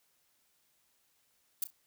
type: noise with echo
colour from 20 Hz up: violet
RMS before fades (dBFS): -32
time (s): 1.62-1.64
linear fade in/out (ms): 2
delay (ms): 32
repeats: 2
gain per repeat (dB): -13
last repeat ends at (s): 1.704
effects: white hiss -73 dBFS RMS until 1.86 s